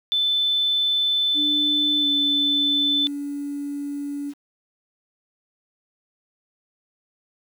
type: tone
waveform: sine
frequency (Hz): 3520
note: A7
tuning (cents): 0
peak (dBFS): -18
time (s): 0.12-3.07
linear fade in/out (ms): 0
type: tone with pitch glide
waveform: sine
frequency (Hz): 294.5 to 285.8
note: D4 to D4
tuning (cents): +5 to -47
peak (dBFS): -26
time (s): 1.34-4.34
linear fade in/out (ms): 50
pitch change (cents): -52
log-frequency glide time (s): 2.01-2.06
effects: 8-bit